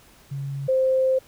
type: tone pair in turn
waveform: sine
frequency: 138.59 / 523.2 Hz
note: C#3 / C5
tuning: 0 / 0 cents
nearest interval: octave + major seventh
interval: 2300 cents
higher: second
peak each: -27 / -17 dBFS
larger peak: second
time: 0.31-0.68 / 0.68-1.19 s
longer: second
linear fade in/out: 10 ms
effects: pink hiss -53 dBFS RMS until 1.27 s